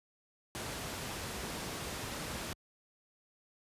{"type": "low-pass noise", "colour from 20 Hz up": "pink", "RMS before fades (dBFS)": -40, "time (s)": [0.55, 2.53], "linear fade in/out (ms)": 0, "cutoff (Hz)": 12000, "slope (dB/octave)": 12, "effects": ["high-pass 60 Hz 12 dB/octave", "resampled to 32000 Hz"]}